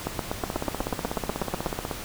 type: two click trains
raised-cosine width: 1 ms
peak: -12 / -14 dBFS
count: 14 / 25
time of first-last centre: 0.07-1.661 / 0.44-1.912 s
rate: 8.17 / 16.3 Hz
effects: pink hiss -37 dBFS RMS until 2.04 s